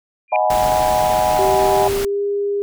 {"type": "tone with exponential growth", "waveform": "sine", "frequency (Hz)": 2400, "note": "D7", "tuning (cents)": 37, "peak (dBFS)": -17, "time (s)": [0.28, 0.36], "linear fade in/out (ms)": 1, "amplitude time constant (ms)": 17}
{"type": "chord", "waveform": "sine", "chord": "G# minor seventh", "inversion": "second", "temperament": "equal", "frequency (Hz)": [622.3, 740, 830.6, 987.8], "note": ["D#5", "F#5", "G#5", "B5"], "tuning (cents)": [0, 0, 0, 0], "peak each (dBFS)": [-18, -18, -19, -24], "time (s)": [0.32, 1.88], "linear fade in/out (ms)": 5}
{"type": "noise", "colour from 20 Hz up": "pink", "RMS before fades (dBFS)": -26, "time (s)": [0.5, 2.05], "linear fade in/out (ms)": 2}
{"type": "tone with pitch glide", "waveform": "sine", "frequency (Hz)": [385.9, 404.6], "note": ["G4", "G#4"], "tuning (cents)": [-27, -45], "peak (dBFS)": -17, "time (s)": [1.39, 2.62], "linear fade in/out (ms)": 0, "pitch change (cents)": 82, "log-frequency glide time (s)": [1.5, 2.21]}
{"effects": []}